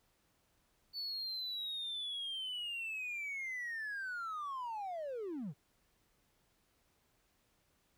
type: linear sweep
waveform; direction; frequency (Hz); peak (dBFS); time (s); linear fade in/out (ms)
triangle; down; 4500 to 123.47; -36; 0.93-5.54; 50
effects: tanh soft clip ceiling -34 dBFS + pink hiss -75 dBFS RMS until 7.97 s